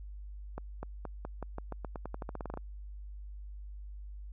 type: accelerating click train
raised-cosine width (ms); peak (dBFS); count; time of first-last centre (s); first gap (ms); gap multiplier
1; -25; 19; 0.58-2.574; 250; 0.89
effects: added 50 Hz sine -42 dBFS peak until 4.32 s